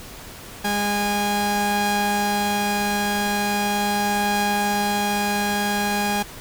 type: tone pair together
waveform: sawtooth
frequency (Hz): 204.9 / 820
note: G#3 / G#5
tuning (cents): -23 / -22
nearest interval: 2 octaves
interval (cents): 2401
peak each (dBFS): -20 / -18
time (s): 0.64-6.23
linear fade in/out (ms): 10
effects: pink hiss -39 dBFS RMS until 6.4 s